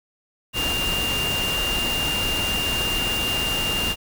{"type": "tone in noise", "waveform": "sine", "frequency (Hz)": 2800, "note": "F7", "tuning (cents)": 4, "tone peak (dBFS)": -23, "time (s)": [0.53, 3.96], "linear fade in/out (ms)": 50, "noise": "pink", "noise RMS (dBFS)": -27, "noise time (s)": [0.53, 3.96], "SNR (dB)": 1, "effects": []}